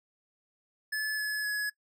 square tone with pitch steps, 1725 / 1707.2 / 1689.5 Hz, A6 / G#6 / G#6, -35 / +47 / +29 cents, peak -30 dBFS, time 0.92-1.7 s, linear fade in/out 10 ms, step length 260 ms, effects noise-tail reverb RT60 0.1 s tail -22 dB re dry

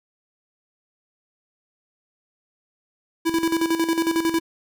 square tone with tremolo, 329.6 Hz, E4, in tune, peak -18 dBFS, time 3.25-4.4 s, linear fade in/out 20 ms, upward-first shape square, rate 11 Hz, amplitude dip 65%, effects none

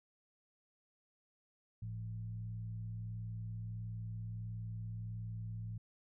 sine tone with frequency modulation, 110 Hz, A2, in tune, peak -40 dBFS, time 1.82-5.78 s, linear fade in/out 5 ms, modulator 61.5 Hz, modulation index 0.52, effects none

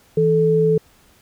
sine tone pair together, 162.94 / 436.5 Hz, E3 / A4, -20 / -14 cents, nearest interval octave + perfect fourth, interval 1706 cents, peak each -18 / -14 dBFS, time 0.17-0.78 s, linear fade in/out 5 ms, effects pink hiss -54 dBFS RMS until 1.21 s

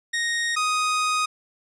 sawtooth tone pair in turn, 1864.7 / 1247.5 Hz, A#6 / D#6, 0 / +4 cents, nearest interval perfect fifth, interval 696 cents, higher first, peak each -19 / -17 dBFS, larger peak second, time 0.13-0.56 / 0.56-1.26 s, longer second, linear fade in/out 10 ms, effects resampled to 22050 Hz

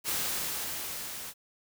white noise with level ramp, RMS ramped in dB -30 to -41 dBFS, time 0.04-1.34 s, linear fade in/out 50 ms, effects none

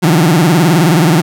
30% pulse tone with vibrato, 164.3 Hz, E3, 5 cents flat, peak -4 dBFS, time 0.02-1.22 s, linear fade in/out 20 ms, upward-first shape sine, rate 19 Hz, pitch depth 200 cents each way, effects none

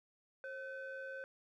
triangle ring-modulated tone, 493.9 Hz, B4, in tune, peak -38 dBFS, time 0.44-1.24 s, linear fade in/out 0 ms, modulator 1030 Hz, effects none

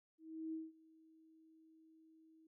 sine tone with ADSR envelope, 320.1 Hz, D#4, 49 cents sharp, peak -40 dBFS, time 0.18-2.47 s, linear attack 350 ms, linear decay 190 ms, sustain -24 dB, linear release 4 ms, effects none

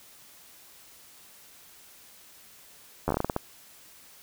slowing click train, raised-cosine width 1 ms, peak -12 dBFS, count 10, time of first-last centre 3.08-3.364 s, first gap 11 ms, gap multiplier 1.25, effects white hiss -53 dBFS RMS until 4.22 s

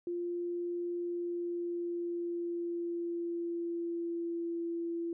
sine tone with pitch glide, 348.4 to 337.9 Hz, F4 to E4, -4 to +43 cents, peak -33 dBFS, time 0.07-5.13 s, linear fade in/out 2 ms, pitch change -53 cents, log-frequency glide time 0.94-4.65 s, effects none

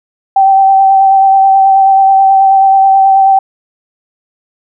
sine tone with vibrato, 776 Hz, G5, 18 cents flat, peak -3 dBFS, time 0.36-3.39 s, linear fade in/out 5 ms, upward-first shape sine, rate 9.3 Hz, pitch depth 17 cents each way, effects none

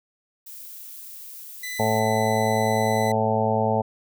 violet noise, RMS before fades -40 dBFS, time 0.46-2 s, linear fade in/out 10 ms
sawtooth tone, 2000 Hz, B6, 21 cents sharp, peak -27 dBFS, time 1.63-3.12 s, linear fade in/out 5 ms
harmonic tone, 110 Hz, A2, in tune, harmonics 1 / 2 / 4 / 5 / 6 / 7 / 8, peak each -27 / -27 / -27 / -27 / -27 / -27 / -27 dBFS, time 1.79-3.82 s, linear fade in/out 10 ms
effects none

